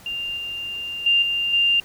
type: tone with level steps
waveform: sine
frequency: 2794 Hz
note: F7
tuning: in tune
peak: -25 / -27 / -14 / -20 / -15 dBFS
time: 0.06-1.8 s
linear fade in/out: 2 ms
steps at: 0.37 / 1.06 / 1.22 / 1.53 s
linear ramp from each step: 5 ms
effects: pink hiss -47 dBFS RMS until 1.84 s